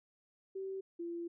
sine tone pair in turn, 384.7 / 341.1 Hz, G4 / F4, -33 / -41 cents, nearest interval major second, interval 208 cents, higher first, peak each -38 / -38 dBFS, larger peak neither, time 0.55-0.81 / 0.99-1.28 s, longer second, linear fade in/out 10 ms, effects none

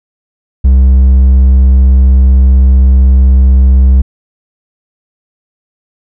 sine tone with hard clipping, 65.41 Hz, C2, in tune, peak -3 dBFS, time 0.64-4.02 s, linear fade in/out 10 ms, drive 3 dB, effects none

